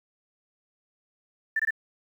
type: tone bursts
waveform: sine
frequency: 1773 Hz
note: A6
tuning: 13 cents sharp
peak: -22 dBFS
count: 3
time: 1.56-1.707 s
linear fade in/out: 5 ms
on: 35 ms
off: 21 ms
effects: 9-bit